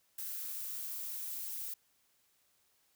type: noise with high-pass filter sweep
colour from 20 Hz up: violet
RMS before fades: -41 dBFS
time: 0.18-1.74 s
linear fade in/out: 5 ms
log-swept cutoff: 1400 to 660 Hz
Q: 2.1
effects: white hiss -73 dBFS RMS until 2.95 s